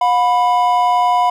triangle tone pair together, 720 / 989.1 Hz, F#5 / B5, -47 / +2 cents, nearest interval perfect fourth, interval 549 cents, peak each -12 dBFS, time 0.01-1.3 s, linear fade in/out 5 ms, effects none

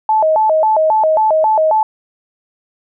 sine tone with vibrato, 740 Hz, F#5, in tune, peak -9 dBFS, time 0.09-1.83 s, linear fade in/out 2 ms, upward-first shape square, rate 3.7 Hz, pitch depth 280 cents each way, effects none

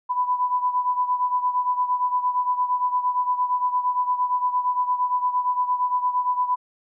sine beating tone pair, 993 / 1001.7 Hz, B5 / B5, +9 / +24 cents, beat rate 8.7 Hz, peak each -21 / -26 dBFS, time 0.09-6.56 s, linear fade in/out 20 ms, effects none

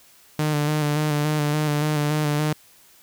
sawtooth tone with vibrato, 150 Hz, D3, 37 cents sharp, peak -16 dBFS, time 0.39-2.53 s, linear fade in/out 2 ms, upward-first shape square, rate 3.5 Hz, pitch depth 27 cents each way, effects white hiss -53 dBFS RMS until 3.02 s

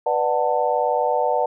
sine chord, B minor seventh, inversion none, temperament just, 493.9 / 592.7 / 740.8 / 889 Hz, B4 / D5 / F#5 / A5, 0 / +16 / +2 / +18 cents, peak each -23 dBFS, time 0.06-1.46 s, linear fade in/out 5 ms, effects none

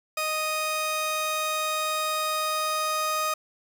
sawtooth tone pair together, 622.2 / 1244.5 Hz, D#5 / D#6, 0 / 0 cents, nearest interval octave, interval 1200 cents, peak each -27 / -22 dBFS, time 0.17-3.34 s, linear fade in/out 5 ms, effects none

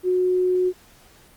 sine tone, 365.5 Hz, F#4, 21 cents flat, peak -17 dBFS, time 0.03-0.73 s, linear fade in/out 50 ms, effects pink hiss -52 dBFS RMS until 1.36 s + Opus 32 kbps

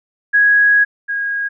sine tone pair in turn, 1660 / 1639 Hz, G#6 / G#6, -1 / -23 cents, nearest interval unison, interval 22 cents, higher first, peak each -8 / -17 dBFS, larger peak first, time 0.33-0.85 / 1.08-1.49 s, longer first, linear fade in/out 20 ms, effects none

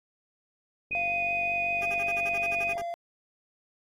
click train, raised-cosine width 2 ms, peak -34 dBFS, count 92, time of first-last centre 0.91-2.818 s, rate 47.7 Hz
sine tone with vibrato, 2489 Hz, D#7, in tune, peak -27 dBFS, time 0.91-2.74 s, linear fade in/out 10 ms, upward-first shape triangle, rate 5.3 Hz, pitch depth 11 cents each way
triangle tone with pitch glide, 693 to 686.6 Hz, F5 to F5, -14 to -30 cents, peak -29 dBFS, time 0.95-2.94 s, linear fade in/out 0 ms, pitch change -16 cents, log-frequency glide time 1.4-2.69 s
10% pulse tone bursts, 402.9 Hz, G4, 48 cents sharp, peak -30 dBFS, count 12, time 1.82-2.813 s, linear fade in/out 2 ms, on 36 ms, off 51 ms
effects AAC 48 kbps

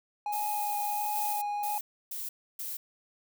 triangle tone with vibrato, 830.6 Hz, G#5, in tune, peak -28 dBFS, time 0.26-1.78 s, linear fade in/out 2 ms, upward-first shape sine, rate 1.4 Hz, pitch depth 12 cents each way
violet noise, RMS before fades -37 dBFS, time 0.32-1.42 s, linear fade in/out 10 ms
violet noise bursts, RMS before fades -37 dBFS, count 4, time 1.15-2.77 s, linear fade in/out 5 ms, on 180 ms, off 300 ms
effects none

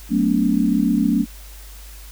sine chord, B minor seventh, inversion second, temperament equal with one note detuned, 185 / 220 / 246.9 / 286.1 Hz, F#3 / A3 / B3 / D4, 0 / 0 / 0 / -45 cents, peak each -22 / -19 / -21 / -20 dBFS, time 0.09-1.26 s, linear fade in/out 50 ms, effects added 50 Hz sine -37 dBFS peak until 2.11 s + white hiss -44 dBFS RMS until 2.11 s

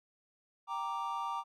triangle chord, G minor, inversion none, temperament equal, 784 / 932.3 / 1174.7 Hz, G5 / Bb5 / D6, 0 / 0 / 0 cents, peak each -40 / -36 / -36 dBFS, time 0.67-1.44 s, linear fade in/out 50 ms, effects none

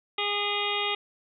harmonic tone, 410 Hz, G#4, 22 cents flat, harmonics 1 / 2 / 3 / 5 / 6 / 7 / 8 / 9, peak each -34 / -34 / -34 / -34 / -34 / -34 / -34 / -34 dBFS, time 0.18-0.95 s, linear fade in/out 5 ms, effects none

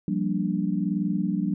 sine chord, G minor seventh, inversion third, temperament equal, 174.61 / 196 / 233.1 / 293.7 Hz, F3 / G3 / Bb3 / D4, 0 / 0 / 0 / 0 cents, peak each -28 / -26 / -32 / -30 dBFS, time 0.08-1.54 s, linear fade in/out 2 ms, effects none

